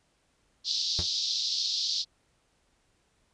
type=band-pass noise; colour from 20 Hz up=pink; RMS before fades=-30 dBFS; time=0.64-2.05 s; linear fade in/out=50 ms; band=3800 to 5300 Hz; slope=48 dB/octave
type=tone with exponential decay; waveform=35% pulse; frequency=87.1 Hz; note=F2; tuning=4 cents flat; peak=-24 dBFS; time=0.99-1.08 s; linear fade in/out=0 ms; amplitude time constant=19 ms
effects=pink hiss -70 dBFS RMS until 3.33 s + resampled to 22050 Hz